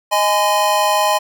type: chord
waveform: square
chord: Ab major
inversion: second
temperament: equal with one note detuned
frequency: 622.3 / 830.6 / 1020.2 Hz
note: Eb5 / Ab5 / C6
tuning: 0 / 0 / -44 cents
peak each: -19 / -18 / -18 dBFS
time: 0.11-1.19 s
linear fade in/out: 20 ms
effects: none